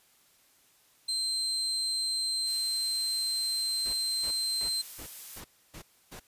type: tone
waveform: 35% pulse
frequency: 4127 Hz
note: C8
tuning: 25 cents flat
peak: -27 dBFS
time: 1.08-4.82 s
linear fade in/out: 10 ms
type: noise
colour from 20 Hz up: blue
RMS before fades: -43 dBFS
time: 2.44-5.43 s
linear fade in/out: 50 ms
type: noise bursts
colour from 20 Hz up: pink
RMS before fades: -45 dBFS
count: 7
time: 3.85-6.199 s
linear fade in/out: 10 ms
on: 87 ms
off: 290 ms
effects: white hiss -64 dBFS RMS until 6.27 s + resampled to 32000 Hz